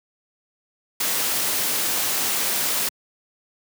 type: noise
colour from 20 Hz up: white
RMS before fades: -23 dBFS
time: 1-2.89 s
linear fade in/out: 5 ms
effects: high-pass 150 Hz 12 dB/octave